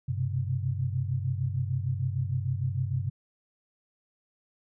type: tone cluster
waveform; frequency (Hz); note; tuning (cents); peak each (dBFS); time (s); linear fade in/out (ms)
sine; 96.5 / 127.2 / 133.8; G2 / C3 / C3; -27 / -48 / +39; -31; 0.08-3.1; 10
effects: none